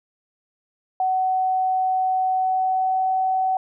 sine tone with pitch glide, 750 to 754.8 Hz, F#5 to F#5, +23 to +34 cents, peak -18 dBFS, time 1-3.57 s, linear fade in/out 2 ms, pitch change +11 cents, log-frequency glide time 2.36-3.09 s, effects none

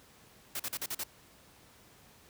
white noise bursts, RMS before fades -36 dBFS, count 6, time 0.55-1.037 s, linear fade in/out 5 ms, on 47 ms, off 41 ms, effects pink hiss -59 dBFS RMS until 2.29 s + high-pass 60 Hz 12 dB/octave

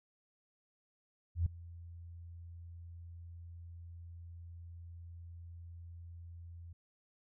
sine tone with ADSR envelope, 85.1 Hz, F2, 44 cents flat, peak -26 dBFS, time 1.35-6.73 s, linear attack 110 ms, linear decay 5 ms, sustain -21 dB, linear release 6 ms, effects none

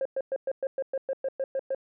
sine tone bursts, 536 Hz, C5, 42 cents sharp, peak -24 dBFS, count 12, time 0.01-1.748 s, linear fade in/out 2 ms, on 44 ms, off 110 ms, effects tanh soft clip ceiling -23 dBFS

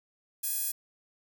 sawtooth tone with high-pass filter, 835 Hz, G#5, 9 cents sharp, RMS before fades -32 dBFS, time 0.43-0.72 s, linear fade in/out 10 ms, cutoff 11000 Hz, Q 1, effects none

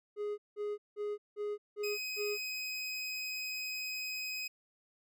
triangle tone bursts, 415.3 Hz, G#4, in tune, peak -32 dBFS, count 6, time 0.16-2.38 s, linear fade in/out 50 ms, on 220 ms, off 180 ms
25% pulse tone, 2519 Hz, D#7, 21 cents sharp, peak -33 dBFS, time 1.83-4.48 s, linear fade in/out 10 ms
effects none

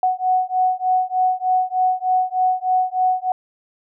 sine beating tone pair, 739 / 742.3 Hz, F#5 / F#5, -2 / +5 cents, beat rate 3.3 Hz, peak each -19 dBFS, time 0.03-3.32 s, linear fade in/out 2 ms, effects none

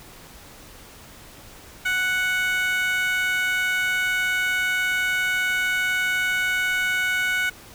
15% pulse tone with high-pass filter, 740 Hz, F#5, in tune, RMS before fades -23 dBFS, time 1.85-7.5 s, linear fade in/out 10 ms, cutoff 1700 Hz, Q 6.9, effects pink hiss -45 dBFS RMS until 7.74 s

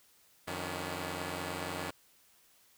5% pulse tone cluster, 89.9 / 155.6 / 284.4 Hz, F#2 / D#3 / C#4, -49 / 0 / +45 cents, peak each -28 / -30 / -31 dBFS, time 0.47-1.91 s, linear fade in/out 10 ms, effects white hiss -65 dBFS RMS until 2.77 s

